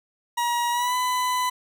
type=tone with pitch glide; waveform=40% pulse; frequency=954 to 1000.9 Hz; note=A#5 to B5; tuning=+40 to +23 cents; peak=-21 dBFS; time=0.37-1.5 s; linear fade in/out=10 ms; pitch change=+83 cents; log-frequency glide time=0.71-0.95 s; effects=none